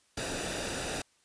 pink noise with comb filter, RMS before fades -35 dBFS, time 0.17-1.02 s, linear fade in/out 5 ms, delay 0.93 ms, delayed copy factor -0.55, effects white hiss -68 dBFS RMS until 1.24 s + resampled to 22050 Hz

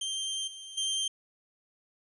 sawtooth tone with level steps, 3155 Hz, G7, 10 cents sharp, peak -28 / -39 / -25 dBFS, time 0.01-1.08 s, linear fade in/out 5 ms, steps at 0.47 / 0.77 s, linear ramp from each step 10 ms, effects resampled to 24000 Hz + 11-bit

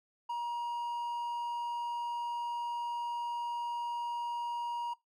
triangle tone, 950 Hz, A#5, 33 cents sharp, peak -31 dBFS, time 0.29-4.94 s, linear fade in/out 10 ms, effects noise-tail reverb RT60 0.2 s tail -22 dB re dry

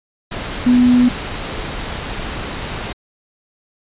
sine tone in noise, 246.9 Hz, B3, in tune, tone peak -8 dBFS, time 0.66-1.09 s, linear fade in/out 10 ms, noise pink, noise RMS -25 dBFS, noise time 0.31-2.93 s, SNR +14 dB, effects resampled to 8000 Hz

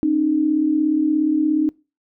sine tone pair together, 270 / 307 Hz, C#4 / D#4, -45 / -23 cents, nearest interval major second, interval 222 cents, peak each -22 / -16 dBFS, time 0.03-1.69 s, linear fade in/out 0 ms, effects noise-tail reverb RT60 0.3 s tail -24 dB re dry

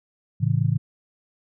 sine chord, A major, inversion none, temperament just, 110 / 137.5 / 165 Hz, A2 / C#3 / E3, 0 / -14 / +2 cents, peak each -22 / -22 / -25 dBFS, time 0.4-0.78 s, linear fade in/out 20 ms, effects none

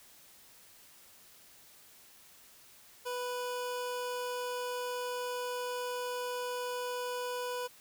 25% pulse tone, 493.9 Hz, B4, in tune, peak -31 dBFS, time 3.05-7.68 s, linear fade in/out 20 ms, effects white hiss -58 dBFS RMS until 7.8 s

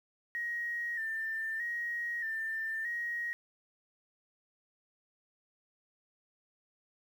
sine tone with vibrato, 1837 Hz, A#6, 26 cents flat, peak -33 dBFS, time 0.35-3.33 s, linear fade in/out 0 ms, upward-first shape square, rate 0.8 Hz, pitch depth 47 cents each way, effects 10-bit

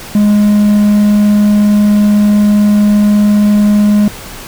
triangle tone, 207.7 Hz, G#3, in tune, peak -3 dBFS, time 0.15-4.08 s, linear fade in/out 2 ms, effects pink hiss -28 dBFS RMS until 4.47 s

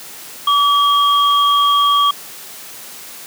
sine tone pair together, 1147 / 3250 Hz, D6 / G#7, -41 / -38 cents, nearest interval octave + tritone, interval 1803 cents, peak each -11 / -16 dBFS, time 0.47-2.11 s, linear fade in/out 5 ms, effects white hiss -34 dBFS RMS until 3.26 s + high-pass 150 Hz 12 dB/octave

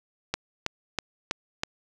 click train, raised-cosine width 0.2 ms, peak -9 dBFS, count 5, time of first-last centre 0.34-1.634 s, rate 3.09 Hz, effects none

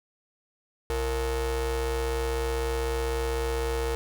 45% pulse ring-modulated tone, 200 Hz, G3, 35 cents sharp, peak -23 dBFS, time 0.9-3.95 s, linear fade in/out 0 ms, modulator 262 Hz, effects none

